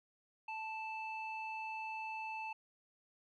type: tone with low-pass filter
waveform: square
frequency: 880 Hz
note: A5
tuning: in tune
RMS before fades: -43 dBFS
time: 0.48-2.53 s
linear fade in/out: 5 ms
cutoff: 2300 Hz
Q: 7.1
effects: none